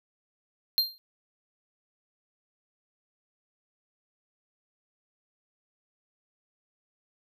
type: tone with exponential decay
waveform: square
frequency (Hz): 4186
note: C8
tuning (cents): 0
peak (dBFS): -18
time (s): 0.78-0.98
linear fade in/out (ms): 0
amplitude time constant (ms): 43
effects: none